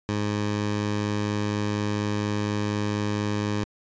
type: tone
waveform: 15% pulse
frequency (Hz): 104.2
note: G#2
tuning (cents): +6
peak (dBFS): -18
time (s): 0.09-3.64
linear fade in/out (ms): 0
effects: resampled to 16000 Hz